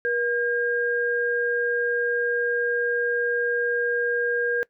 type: tone pair together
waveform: sine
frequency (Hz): 479 / 1614.4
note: A#4 / G#6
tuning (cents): +47 / -49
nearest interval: octave + major sixth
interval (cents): 2104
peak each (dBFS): -24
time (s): 0.05-4.63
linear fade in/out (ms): 0
effects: noise-tail reverb RT60 0.1 s tail -21 dB re dry